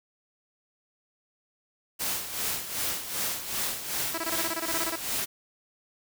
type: noise with tremolo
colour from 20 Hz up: white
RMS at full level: -29 dBFS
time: 1.99-5.26 s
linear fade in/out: 20 ms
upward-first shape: sine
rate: 2.6 Hz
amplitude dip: 65%
type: tone bursts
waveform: 10% pulse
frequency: 329.1 Hz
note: E4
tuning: 3 cents flat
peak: -21 dBFS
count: 14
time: 4.14-4.959 s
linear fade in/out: 5 ms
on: 39 ms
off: 21 ms
effects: none